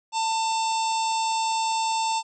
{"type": "harmonic tone with a mistuned harmonic", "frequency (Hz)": 895, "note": "A5", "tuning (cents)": 29, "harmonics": [1, 3, 4, 5, 6, 7, 8, 9], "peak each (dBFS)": [-23, -35, -36, -37, -37, -42, -37, -39], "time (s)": [0.12, 2.23], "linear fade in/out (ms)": 50, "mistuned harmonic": 8, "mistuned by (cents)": 48, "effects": []}